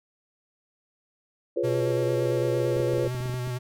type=chord; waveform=sine; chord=C# dominant seventh; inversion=first; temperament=equal; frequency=349.2 / 415.3 / 493.9 / 554.4 Hz; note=E#4 / G#4 / B4 / C#5; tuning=0 / 0 / 0 / 0 cents; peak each=-28 / -31 / -28 / -30 dBFS; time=1.56-3.08 s; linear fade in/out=10 ms
type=tone with vibrato; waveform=square; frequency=125 Hz; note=B2; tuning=21 cents sharp; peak=-29 dBFS; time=1.63-3.59 s; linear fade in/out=20 ms; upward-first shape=square; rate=8.8 Hz; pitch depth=22 cents each way
type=clicks; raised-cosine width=3 ms; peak=-25 dBFS; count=12; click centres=2.765 / 2.801 / 2.936 / 2.981 / 3.043 / 3.078 / 3.148 / 3.205 / 3.257 / 3.296 / 3.342 / 3.474 s
effects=none